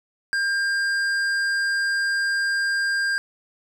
sine tone with hard clipping, 1600 Hz, G6, 35 cents sharp, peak -22 dBFS, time 0.33-3.18 s, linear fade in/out 0 ms, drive 9 dB, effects none

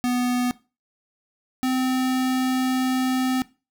square tone pair in turn, 247 / 257.8 Hz, B3 / C4, 0 / -26 cents, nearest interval minor second, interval 74 cents, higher second, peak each -21 dBFS, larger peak neither, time 0.04-0.51 / 1.63-3.42 s, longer second, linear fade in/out 0 ms, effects noise-tail reverb RT60 0.3 s tail -19 dB re dry

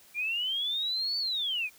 sine linear two-way sweep, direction up then down, 2349 to 4541 to 2349 Hz, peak -28 dBFS, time 0.14-1.7 s, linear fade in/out 50 ms, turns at 1.18 s, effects white hiss -57 dBFS RMS until 1.78 s

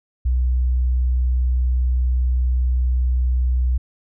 sine tone, 62.5 Hz, B1, 21 cents sharp, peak -14 dBFS, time 0.25-3.78 s, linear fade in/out 10 ms, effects tanh soft clip ceiling -12 dBFS

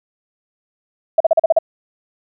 sine tone bursts, 651 Hz, E5, 22 cents flat, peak -7 dBFS, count 7, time 1.18-1.588 s, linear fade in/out 5 ms, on 24 ms, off 40 ms, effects none

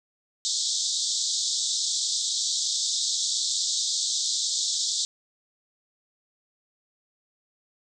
pink band-pass noise, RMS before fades -27 dBFS, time 0.45-5.05 s, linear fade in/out 0 ms, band 3500 to 8000 Hz, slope 96 dB/octave, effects none

